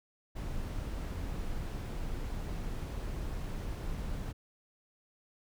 brown noise, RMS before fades -37 dBFS, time 0.35-4.33 s, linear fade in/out 20 ms, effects none

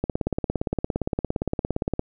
click train, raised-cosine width 2 ms, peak -10 dBFS, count 35, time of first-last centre 0.04-1.994 s, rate 17.4 Hz, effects none

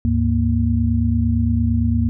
sine tone cluster, 75.1 / 103.9 / 233.8 Hz, D2 / G#2 / A#3, +39 / +1 / +5 cents, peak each -19 dBFS, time 0.05-2.09 s, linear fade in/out 0 ms, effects none

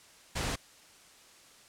pink noise, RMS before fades -33 dBFS, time 0.35-0.56 s, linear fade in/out 10 ms, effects white hiss -57 dBFS RMS until 1.68 s + low-pass 9000 Hz 12 dB/octave

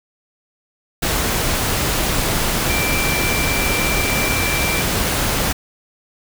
sine tone in noise, 2349 Hz, D7, in tune, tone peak -22 dBFS, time 2.69-4.82 s, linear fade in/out 10 ms, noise pink, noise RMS -19 dBFS, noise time 1.02-5.53 s, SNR -6 dB, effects none

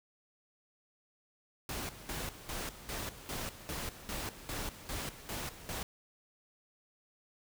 pink noise with tremolo, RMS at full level -39 dBFS, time 1.69-5.83 s, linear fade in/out 2 ms, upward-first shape square, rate 2.5 Hz, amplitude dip 75%, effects none

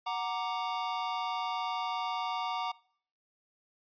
square chord, Gb augmented, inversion none, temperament equal, 740 / 932.3 / 1174.7 Hz, Gb5 / Bb5 / D6, 0 / 0 / 0 cents, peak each -37 / -36 / -38 dBFS, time 0.06-2.72 s, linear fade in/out 10 ms, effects noise-tail reverb RT60 0.6 s tail -23 dB re dry + resampled to 11025 Hz

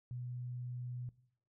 sine tone, 123.47 Hz, B2, in tune, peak -40 dBFS, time 0.11-1.09 s, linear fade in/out 0 ms, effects noise-tail reverb RT60 0.6 s tail -18 dB re dry

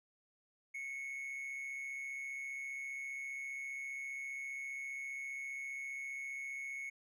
triangle tone with amplitude modulation, 2200 Hz, C#7, 14 cents flat, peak -37 dBFS, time 0.74-6.9 s, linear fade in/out 10 ms, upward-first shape sine, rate 135 Hz, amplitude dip 45%, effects none

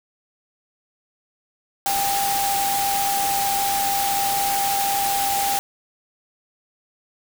sine tone in noise, 795 Hz, G5, 24 cents sharp, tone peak -21 dBFS, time 1.86-5.59 s, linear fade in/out 0 ms, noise white, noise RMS -25 dBFS, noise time 1.86-5.59 s, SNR +1 dB, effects none

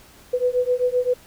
sine beating tone pair, 493.5 / 501.2 Hz, B4 / B4, -1 / +25 cents, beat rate 7.7 Hz, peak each -21 dBFS, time 0.33-1.14 s, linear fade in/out 10 ms, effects pink hiss -49 dBFS RMS until 1.26 s

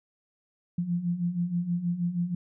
sine beating tone pair, 170 / 176.3 Hz, F3 / F3, -46 / +17 cents, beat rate 6.3 Hz, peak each -32 / -27 dBFS, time 0.78-2.35 s, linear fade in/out 5 ms, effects none

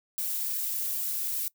violet noise with flanger, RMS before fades -31 dBFS, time 0.18-1.48 s, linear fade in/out 0 ms, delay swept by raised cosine 1.4 to 4.2 ms, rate 2.5 Hz, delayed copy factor -0.75, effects noise-tail reverb RT60 0.1 s tail -22 dB re dry

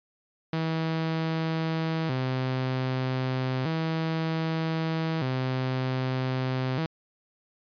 sawtooth tone with vibrato, 144.7 Hz, D3, 25 cents flat, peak -22 dBFS, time 0.53-6.86 s, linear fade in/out 2 ms, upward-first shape square, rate 0.32 Hz, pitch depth 190 cents each way, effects resampled to 11025 Hz

